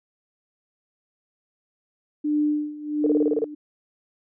sine tone with tremolo, 298.7 Hz, D4, 29 cents sharp, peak -18 dBFS, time 2.24-3.55 s, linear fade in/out 10 ms, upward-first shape sine, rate 1.4 Hz, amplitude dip 85%
sine tone bursts, 450 Hz, A4, 39 cents sharp, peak -18 dBFS, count 8, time 3.04-3.443 s, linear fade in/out 2 ms, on 25 ms, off 29 ms
effects none

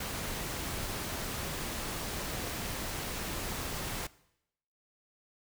pink noise, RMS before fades -37 dBFS, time 0-4.07 s, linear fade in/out 5 ms, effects noise-tail reverb RT60 0.8 s tail -20 dB re dry

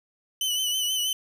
sawtooth tone with vibrato, 3006 Hz, F#7, 27 cents sharp, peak -21 dBFS, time 0.41-1.13 s, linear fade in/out 2 ms, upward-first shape sine, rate 6.2 Hz, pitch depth 44 cents each way, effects none

